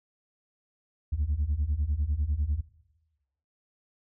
sine beating tone pair, 68.5 / 78.5 Hz, C#2 / D#2, -20 / +16 cents, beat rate 10 Hz, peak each -28 / -26 dBFS, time 1.12-2.61 s, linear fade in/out 10 ms, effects noise-tail reverb RT60 1.0 s tail -18 dB re dry + tanh soft clip ceiling -21 dBFS

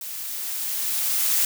blue noise with level ramp, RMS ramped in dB -34 to -20 dBFS, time 0.01-1.45 s, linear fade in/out 2 ms, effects none

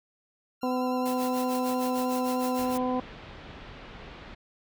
15% pulse tone with vibrato, 1359 Hz, F6, 48 cents flat, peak -37 dBFS, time 0.61-2.76 s, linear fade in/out 20 ms, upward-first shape square, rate 9.7 Hz, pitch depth 27 cents each way
harmonic tone, 252.8 Hz, B3, 41 cents sharp, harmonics 1 / 2 / 3 / 4, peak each -28 / -31 / -33 / -34 dBFS, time 0.63-3 s, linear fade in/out 2 ms
white noise with tremolo, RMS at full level -39 dBFS, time 1.05-2.78 s, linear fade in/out 10 ms, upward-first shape sine, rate 6.6 Hz, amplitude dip 80%
pink low-pass noise, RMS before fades -45 dBFS, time 2.58-4.35 s, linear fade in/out 10 ms, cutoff 3700 Hz, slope 24 dB/octave
effects none

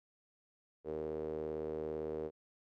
sawtooth tone with band-pass filter, 77.78 Hz, D#2, in tune, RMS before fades -40 dBFS, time 0.84-2.31 s, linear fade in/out 50 ms, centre 440 Hz, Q 5.9, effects none

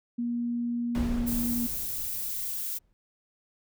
sine tone, 238.2 Hz, A#3, 38 cents sharp, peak -27 dBFS, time 0.18-1.67 s, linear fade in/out 10 ms
brown noise with exponential decay, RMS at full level -28 dBFS, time 0.95-2.93 s, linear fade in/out 0 ms, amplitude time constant 430 ms
violet noise, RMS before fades -33 dBFS, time 1.26-2.79 s, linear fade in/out 20 ms
effects none

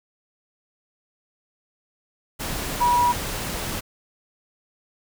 sine tone in noise, 969 Hz, B5, 33 cents flat, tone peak -16 dBFS, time 2.8-3.13 s, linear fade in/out 20 ms, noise pink, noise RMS -29 dBFS, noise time 2.39-3.81 s, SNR +10 dB, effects none

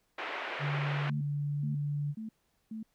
white band-pass noise, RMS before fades -38 dBFS, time 0.18-1.1 s, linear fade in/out 5 ms, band 340 to 2500 Hz, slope 24 dB/octave
sine tone with pitch glide, 144.4 to 145.4 Hz, D3 to D3, -29 to -17 cents, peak -30 dBFS, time 0.59-2.15 s, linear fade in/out 50 ms, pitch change +12 cents, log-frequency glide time 1.04-1.86 s
sine tone bursts, 220 Hz, A3, in tune, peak -37 dBFS, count 4, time 1.09-2.83 s, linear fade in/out 5 ms, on 120 ms, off 420 ms
effects pink hiss -75 dBFS RMS until 2.94 s

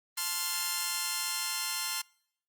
5% pulse chord, F major, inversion first, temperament just, 873.1 / 1047.7 / 1396.9 Hz, A5 / C6 / F6, -14 / +2 / 0 cents, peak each -27 / -23 / -24 dBFS, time 0.17-2.02 s, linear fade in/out 10 ms, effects noise-tail reverb RT60 0.7 s tail -26 dB re dry + Opus 32 kbps

